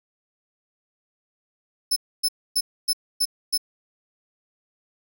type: tone bursts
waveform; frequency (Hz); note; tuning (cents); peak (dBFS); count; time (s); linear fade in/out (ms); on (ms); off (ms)
sawtooth; 5260; E8; -5; -16; 6; 1.91-3.578; 10; 53; 270
effects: none